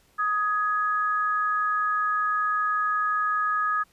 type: tone pair together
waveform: sine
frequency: 1252.6 / 1672 Hz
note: D#6 / G#6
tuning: +11 / +11 cents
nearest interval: perfect fourth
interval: 500 cents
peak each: -23 / -28 dBFS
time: 0.18-3.84 s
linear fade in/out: 20 ms
effects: pink hiss -62 dBFS RMS until 3.92 s + resampled to 32000 Hz